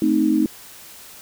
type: chord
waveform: sine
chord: A diminished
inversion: none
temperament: equal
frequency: 220 / 261.6 / 311.1 Hz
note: A3 / C4 / Eb4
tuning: 0 / 0 / 0 cents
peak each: -21 / -21 / -17 dBFS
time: 0.02-0.46 s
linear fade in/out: 2 ms
effects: white hiss -42 dBFS RMS until 1.21 s